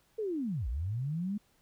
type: linear two-way sweep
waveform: sine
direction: down then up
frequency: 456.9 to 51.91 to 212.8 Hz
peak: -31 dBFS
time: 0.18-1.38 s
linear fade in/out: 10 ms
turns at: 0.68 s
effects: pink hiss -69 dBFS RMS until 1.61 s